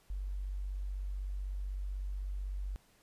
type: tone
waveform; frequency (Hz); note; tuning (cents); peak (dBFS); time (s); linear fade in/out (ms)
sine; 48; G1; -36; -35; 0.1-2.76; 0
effects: pink hiss -67 dBFS RMS until 3.02 s + resampled to 32000 Hz